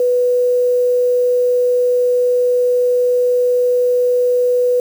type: tone with quantisation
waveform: sine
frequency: 493.9 Hz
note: B4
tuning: in tune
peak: -11 dBFS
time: 0-4.8 s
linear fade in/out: 2 ms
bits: 6
effects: none